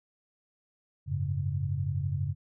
sine chord, F# suspended second, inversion none, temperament equal with one note detuned, 91.81 / 103.83 / 138.59 Hz, F#2 / G#2 / C#3, -13 / 0 / 0 cents, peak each -32 / -34 / -31 dBFS, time 1.06-2.35 s, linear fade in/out 50 ms, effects none

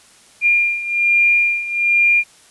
sine beating tone pair, 2400 / 2401.2 Hz, D7 / D7, +37 / +38 cents, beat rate 1.2 Hz, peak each -14 / -18 dBFS, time 0.41-2.24 s, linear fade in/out 50 ms, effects white hiss -48 dBFS RMS until 2.5 s + resampled to 24000 Hz

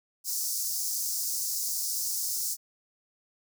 pink high-pass noise, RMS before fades -31 dBFS, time 0.24-2.57 s, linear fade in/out 50 ms, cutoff 5000 Hz, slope 48 dB/octave, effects none

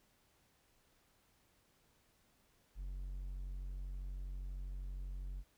triangle tone, 46.25 Hz, F#1, in tune, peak -39 dBFS, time 2.75-5.44 s, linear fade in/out 50 ms, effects pink hiss -73 dBFS RMS until 5.57 s

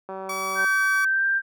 click train, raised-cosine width 1 ms, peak -20 dBFS, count 107, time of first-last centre 0.09-0.645 s, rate 191 Hz
30% pulse tone, 1143 Hz, D6, 47 cents flat, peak -24 dBFS, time 0.29-1.05 s, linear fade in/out 5 ms
sine tone with pitch glide, 1549 to 1581.5 Hz, G6 to G6, -21 to +15 cents, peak -19 dBFS, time 0.55-1.42 s, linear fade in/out 50 ms, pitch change +36 cents, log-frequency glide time 1.06-1.25 s
effects high-pass 300 Hz 12 dB/octave

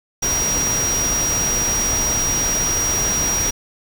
sine tone in noise, 5730 Hz, F8, 44 cents sharp, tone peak -18 dBFS, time 0.22-3.51 s, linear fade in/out 10 ms, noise pink, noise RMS -24 dBFS, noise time 0.22-3.51 s, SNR +3 dB, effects none

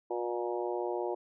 harmonic tone with a mistuned harmonic, 119.9 Hz, A#2, 49 cents sharp, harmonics 3 / 4 / 5 / 6 / 7 / 8, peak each -34 / -38 / -39 / -41 / -41 / -43 dBFS, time 0.1-1.15 s, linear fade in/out 10 ms, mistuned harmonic 8, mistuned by -26 cents, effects none

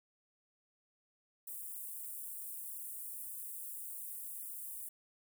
white high-pass noise, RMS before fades -45 dBFS, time 1.47-4.89 s, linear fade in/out 5 ms, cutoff 8500 Hz, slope 48 dB/octave, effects none

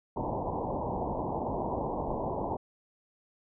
white low-pass noise, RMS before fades -33 dBFS, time 0.16-2.57 s, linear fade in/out 10 ms, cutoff 990 Hz, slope 96 dB/octave, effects none

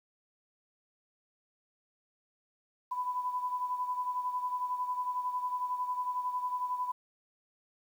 sine beating tone pair, 995 / 1006 Hz, B5 / B5, +13 / +32 cents, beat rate 11 Hz, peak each -32 / -39 dBFS, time 2.91-6.92 s, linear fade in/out 10 ms, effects 10-bit

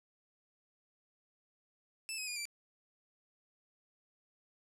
15% pulse tone with pitch steps, 2637 / 2535 / 2438 / 2344 Hz, E7 / D#7 / D#7 / D7, 0 / +32 / -36 / -4 cents, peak -31 dBFS, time 2.09-2.454 s, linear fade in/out 0 ms, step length 91 ms, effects low-pass 12000 Hz 12 dB/octave

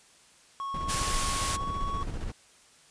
triangle tone with pitch glide, 1100 to 1115.4 Hz, C#6 to C#6, -14 to +10 cents, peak -30 dBFS, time 0.6-2.03 s, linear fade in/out 0 ms, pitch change +24 cents, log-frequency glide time 1.53-1.67 s
brown noise with tremolo, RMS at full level -32 dBFS, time 0.74-2.32 s, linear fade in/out 5 ms, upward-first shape square, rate 15 Hz, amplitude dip 40%
white noise, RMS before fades -30 dBFS, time 0.88-1.57 s, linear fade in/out 20 ms
effects white hiss -58 dBFS RMS until 2.9 s + resampled to 22050 Hz

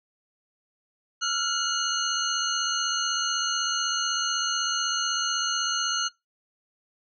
sine tone cluster, 1356 / 1432 / 2908 / 4270 / 6260 Hz, E6 / F6 / F#7 / C8 / G8, +49 / +43 / -31 / +34 / -3 cents, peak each -31 dBFS, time 1.21-6.09 s, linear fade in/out 20 ms, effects noise-tail reverb RT60 0.2 s tail -23 dB re dry

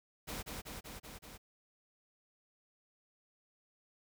pink noise with echo, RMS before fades -42 dBFS, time 0.27-0.43 s, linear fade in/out 20 ms, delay 190 ms, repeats 5, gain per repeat -2 dB, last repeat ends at 1.38 s, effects none

